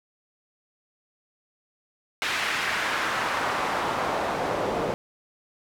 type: noise with band-pass filter sweep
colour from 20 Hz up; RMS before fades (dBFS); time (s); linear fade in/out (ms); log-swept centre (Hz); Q
pink; -27; 2.22-4.94; 0; 2200 to 520; 1.2
effects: none